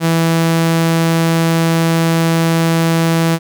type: tone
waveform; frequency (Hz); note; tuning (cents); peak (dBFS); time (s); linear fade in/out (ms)
sawtooth; 164.81; E3; 0; -7; 0-3.39; 50
effects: none